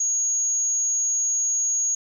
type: tone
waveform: sine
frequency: 6640 Hz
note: G#8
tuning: 1 cent flat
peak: -20 dBFS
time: 0-1.95 s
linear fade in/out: 5 ms
effects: 9-bit